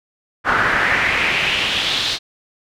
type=noise with band-pass filter sweep; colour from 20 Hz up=brown; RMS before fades=-18 dBFS; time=0.44-2.19 s; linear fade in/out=50 ms; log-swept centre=1400 to 4100 Hz; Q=3.5; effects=none